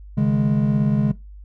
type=chord; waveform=triangle; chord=C# suspended second; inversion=none; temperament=equal; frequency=138.59 / 155.56 / 207.7 Hz; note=C#3 / D#3 / G#3; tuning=0 / 0 / 0 cents; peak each=-17 / -22 / -17 dBFS; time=0.17-1.12 s; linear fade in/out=10 ms; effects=noise-tail reverb RT60 0.2 s tail -18 dB re dry + added 50 Hz sine -37 dBFS peak until 1.44 s